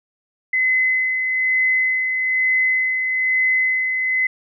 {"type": "tone with tremolo", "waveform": "sine", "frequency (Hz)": 2036, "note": "C7", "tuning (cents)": -48, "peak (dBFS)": -14, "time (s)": [0.53, 4.27], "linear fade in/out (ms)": 5, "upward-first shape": "sine", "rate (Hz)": 1.1, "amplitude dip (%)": 40, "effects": []}